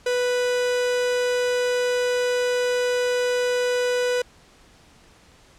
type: tone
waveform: 45% pulse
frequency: 493.9 Hz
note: B4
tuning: in tune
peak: -20 dBFS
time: 0.06-4.22 s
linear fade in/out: 5 ms
effects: pink hiss -53 dBFS RMS until 5.58 s + low-pass 8000 Hz 12 dB/octave